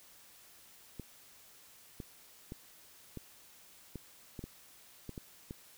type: clicks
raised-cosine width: 3 ms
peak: -29 dBFS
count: 10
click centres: 0.997 / 2.002 / 2.521 / 3.173 / 3.957 / 4.392 / 4.44 / 5.093 / 5.178 / 5.509 s
effects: white hiss -59 dBFS RMS until 5.77 s